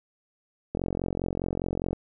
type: click train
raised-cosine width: 2 ms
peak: -15 dBFS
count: 54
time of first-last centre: 0.75-1.93 s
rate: 44.9 Hz
effects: none